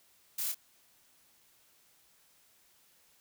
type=noise with echo; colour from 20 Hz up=blue; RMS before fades=-35 dBFS; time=0.38-0.52 s; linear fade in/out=5 ms; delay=27 ms; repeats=1; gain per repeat=-6 dB; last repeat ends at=0.547 s; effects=white hiss -66 dBFS RMS until 3.2 s